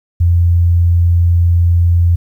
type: tone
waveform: sine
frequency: 86.1 Hz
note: F2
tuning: 24 cents flat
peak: -7 dBFS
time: 0.2-2.16 s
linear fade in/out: 10 ms
effects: 8-bit